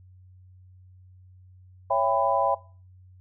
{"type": "chord", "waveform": "sine", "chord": "C# half-diminished seventh", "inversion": "none", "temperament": "just", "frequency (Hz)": [554.4, 665.2, 798.3, 997.9], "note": ["C#5", "E5", "G5", "B5"], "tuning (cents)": [0, 16, 31, 18], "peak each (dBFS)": -26, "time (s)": [1.9, 2.55], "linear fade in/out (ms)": 10, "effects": ["noise-tail reverb RT60 0.4 s tail -21 dB re dry", "added 92 Hz sine -49 dBFS peak until 3.2 s"]}